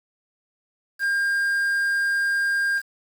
triangle tone with quantisation, 1605 Hz, G6, 40 cents sharp, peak -18 dBFS, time 0.99-2.82 s, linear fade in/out 50 ms, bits 7, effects none

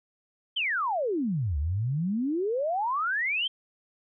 sine exponential two-way sweep, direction down then up, 3226 to 68.9 to 3226 Hz, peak -25 dBFS, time 0.56-3.48 s, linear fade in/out 10 ms, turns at 1.58 s, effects none

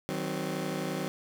20% pulse chord, C diminished, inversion first, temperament just, 156.98 / 188.37 / 261.6 Hz, Eb3 / Gb3 / C4, +16 / +31 / 0 cents, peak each -31 / -30 / -32 dBFS, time 0.09-1.08 s, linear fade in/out 0 ms, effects none

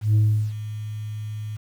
sine tone with ADSR envelope, 107 Hz, A2, 48 cents flat, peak -11 dBFS, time 0.01-1.57 s, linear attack 140 ms, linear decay 370 ms, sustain -17 dB, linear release 11 ms, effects tanh soft clip ceiling -13 dBFS + 8-bit

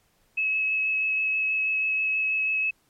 sine tone with vibrato, 2579 Hz, E7, 39 cents flat, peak -22 dBFS, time 0.37-2.71 s, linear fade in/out 10 ms, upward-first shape sine, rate 6.2 Hz, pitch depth 10 cents each way, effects pink hiss -66 dBFS RMS until 2.89 s + MP3 64 kbps

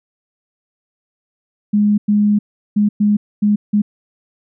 sine tone bursts at uneven times, 207.7 Hz, G#3, in tune, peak -10 dBFS, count 6, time 1.73-1.98 / 2.08-2.39 / 2.76-2.89 / 3-3.17 / 3.42-3.56 / 3.73-3.82 s, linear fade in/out 10 ms, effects none

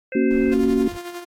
harmonic tone, 520 Hz, C5, 11 cents flat, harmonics 1 / 3 / 4 / 5, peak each -30 / -35 / -36 / -37 dBFS, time 0.12-0.54 s, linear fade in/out 2 ms
sine chord, F# major, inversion first, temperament equal with one note detuned, 233.1 / 277.2 / 374.1 Hz, A#3 / C#4 / F#4, 0 / 0 / +19 cents, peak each -20 dBFS, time 0.15-0.88 s, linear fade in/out 5 ms
brown noise, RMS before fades -36 dBFS, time 0.3-0.98 s, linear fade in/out 10 ms
sawtooth tone with tremolo, 350 Hz, F4, 4 cents sharp, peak -25 dBFS, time 0.51-1.25 s, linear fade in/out 20 ms, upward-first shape sine, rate 11 Hz, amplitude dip 55%
effects AAC 64 kbps

